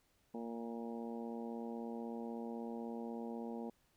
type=harmonic tone with a mistuned harmonic; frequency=116.2 Hz; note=A#2; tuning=5 cents flat; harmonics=2 / 3 / 4 / 5 / 6 / 7 / 8; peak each=-43 / -50 / -48 / -54 / -56 / -53 / -58 dBFS; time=0.34-3.7 s; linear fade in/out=5 ms; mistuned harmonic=8; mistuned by=+22 cents; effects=pink hiss -75 dBFS RMS until 3.96 s